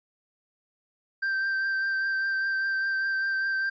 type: tone with vibrato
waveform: triangle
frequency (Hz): 1568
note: G6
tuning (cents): 0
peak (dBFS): -23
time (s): 1.22-3.7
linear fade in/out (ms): 10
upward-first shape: triangle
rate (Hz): 5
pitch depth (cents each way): 19
effects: resampled to 16000 Hz